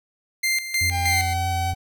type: tone with tremolo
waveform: sawtooth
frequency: 2093 Hz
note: C7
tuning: in tune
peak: -16 dBFS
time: 0.43-1.34 s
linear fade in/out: 10 ms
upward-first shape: square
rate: 3.2 Hz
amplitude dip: 70%
type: tone with vibrato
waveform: triangle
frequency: 88.3 Hz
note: F2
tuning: 20 cents sharp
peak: -22 dBFS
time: 0.81-1.74 s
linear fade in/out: 5 ms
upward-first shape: square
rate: 3.5 Hz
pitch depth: 19 cents each way
type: tone with pitch glide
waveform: 45% pulse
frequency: 796 to 760.9 Hz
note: G5 to F#5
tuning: +26 to +48 cents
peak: -24 dBFS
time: 0.9-1.75 s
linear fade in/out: 50 ms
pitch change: -78 cents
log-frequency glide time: 1.07-1.21 s
effects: none